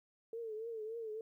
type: tone with vibrato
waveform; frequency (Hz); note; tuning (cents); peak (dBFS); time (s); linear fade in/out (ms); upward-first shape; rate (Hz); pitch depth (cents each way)
sine; 446.5; A4; +25; -40; 0.33-1.21; 2; triangle; 3.5; 92
effects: 13-bit